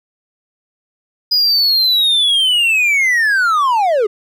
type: linear sweep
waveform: triangle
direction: down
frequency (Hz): 4978 to 392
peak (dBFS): -9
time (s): 1.31-4.07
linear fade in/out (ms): 10
effects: none